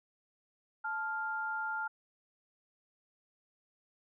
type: tone pair together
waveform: sine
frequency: 875 / 1398.5 Hz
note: A5 / F6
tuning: -10 / +2 cents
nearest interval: minor sixth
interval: 812 cents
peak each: -38 / -35 dBFS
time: 0.84-1.88 s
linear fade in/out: 10 ms
effects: none